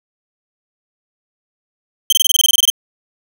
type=tone bursts; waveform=sawtooth; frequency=3136 Hz; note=G7; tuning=in tune; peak=-5 dBFS; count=13; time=2.1-2.701 s; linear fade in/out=2 ms; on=25 ms; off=23 ms; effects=none